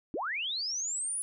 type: linear sweep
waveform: sine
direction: up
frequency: 240 to 10110 Hz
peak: -31 dBFS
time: 0.14-1.22 s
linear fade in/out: 0 ms
effects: none